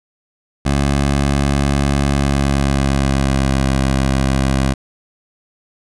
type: tone with pitch glide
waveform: 15% pulse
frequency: 70 to 66.72 Hz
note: C#2 to C2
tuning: +18 to +34 cents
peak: -7 dBFS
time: 0.65-4.74 s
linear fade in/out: 10 ms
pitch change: -84 cents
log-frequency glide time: 2.1-3.71 s
effects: resampled to 24000 Hz